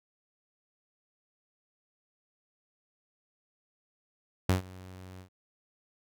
sawtooth tone with ADSR envelope, 92.7 Hz, F#2, 4 cents sharp, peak -17 dBFS, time 4.49-5.29 s, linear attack 5 ms, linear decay 120 ms, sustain -24 dB, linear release 92 ms, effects none

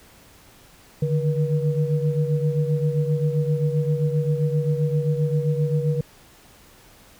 sine tone cluster, 146.7 / 154.3 / 480.3 Hz, D3 / D#3 / B4, -2 / -14 / -48 cents, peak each -21 / -25 / -26 dBFS, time 1.02-6.01 s, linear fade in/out 5 ms, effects pink hiss -51 dBFS RMS until 7.19 s

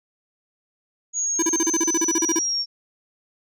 sine exponential sweep, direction down, 6730 to 5490 Hz, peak -21 dBFS, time 1.13-2.66 s, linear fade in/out 50 ms
square tone bursts, 329.6 Hz, E4, in tune, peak -20 dBFS, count 15, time 1.39-2.391 s, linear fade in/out 5 ms, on 35 ms, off 34 ms
effects none

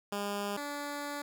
10% pulse tone pair in turn, 203 / 288.9 Hz, G#3 / D4, -39 / -28 cents, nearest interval tritone, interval 611 cents, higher second, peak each -25 / -28 dBFS, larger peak first, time 0.12-0.57 / 0.57-1.22 s, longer second, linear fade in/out 5 ms, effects none

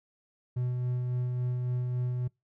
triangle tone with tremolo, 124.3 Hz, B2, 12 cents sharp, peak -25 dBFS, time 0.56-2.28 s, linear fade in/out 10 ms, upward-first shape sine, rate 3.6 Hz, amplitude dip 25%, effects noise-tail reverb RT60 0.2 s tail -25 dB re dry

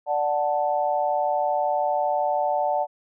sine chord, D major, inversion none, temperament equal, 587.3 / 740 / 880 Hz, D5 / F#5 / A5, 0 / 0 / 0 cents, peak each -25 / -24 / -26 dBFS, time 0.06-2.87 s, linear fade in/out 50 ms, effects none

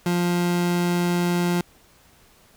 30% pulse tone, 175.3 Hz, F3, 7 cents sharp, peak -17 dBFS, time 0.06-1.61 s, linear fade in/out 2 ms, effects pink hiss -55 dBFS RMS until 2.56 s

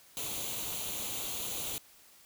white noise with comb filter, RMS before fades -37 dBFS, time 0.17-1.78 s, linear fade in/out 0 ms, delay 0.29 ms, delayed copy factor +0.65, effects white hiss -59 dBFS RMS until 2.25 s

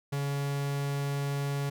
45% pulse tone, 141 Hz, C#3, 30 cents sharp, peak -29 dBFS, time 0.12-1.7 s, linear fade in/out 10 ms, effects none

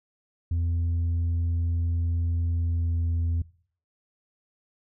sine tone with pitch glide, 84.5 to 83.82 Hz, E2 to E2, +43 to +29 cents, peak -20 dBFS, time 0.51-3.42 s, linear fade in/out 5 ms, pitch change -14 cents, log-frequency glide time 2.54-2.97 s, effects noise-tail reverb RT60 0.5 s tail -22 dB re dry + tanh soft clip ceiling -22 dBFS

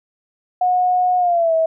sine tone with pitch glide, 727 to 647.7 Hz, F#5 to E5, -31 to -31 cents, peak -13 dBFS, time 0.61-1.66 s, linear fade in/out 5 ms, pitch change -200 cents, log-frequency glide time 1.18-1.54 s, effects none

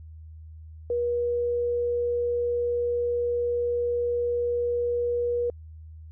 sine tone, 480.6 Hz, B4, 47 cents flat, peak -23 dBFS, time 0.9-5.5 s, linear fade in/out 2 ms, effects added 79 Hz sine -41 dBFS peak until 6.11 s

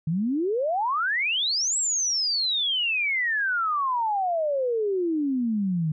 sine exponential two-way sweep, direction up then down, 150.8 to 7840 to 150.8 Hz, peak -22 dBFS, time 0.07-5.92 s, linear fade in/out 5 ms, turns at 1.77 s, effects none

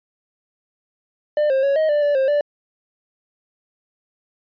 triangle tone with pitch steps, 598 / 533 / 556 / 628 / 590 / 581 / 532 / 585 Hz, D5 / C5 / C#5 / D#5 / D5 / D5 / C5 / D5, +31 / +32 / +5 / +16 / +8 / -19 / +29 / -7 cents, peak -13 dBFS, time 1.37-2.41 s, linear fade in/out 2 ms, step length 130 ms, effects resampled to 11025 Hz

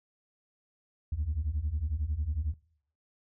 sine beating tone pair, 69.3 / 80.3 Hz, C#2 / E2, 0 / -45 cents, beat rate 11 Hz, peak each -32 / -30 dBFS, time 1.12-2.54 s, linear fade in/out 5 ms, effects noise-tail reverb RT60 0.6 s tail -20 dB re dry + tanh soft clip ceiling -24 dBFS

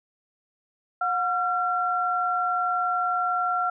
sine tone pair together, 724 / 1365.6 Hz, F#5 / F6, -38 / -39 cents, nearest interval major seventh, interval 1099 cents, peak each -26 / -24 dBFS, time 1.01-3.7 s, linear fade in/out 5 ms, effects none

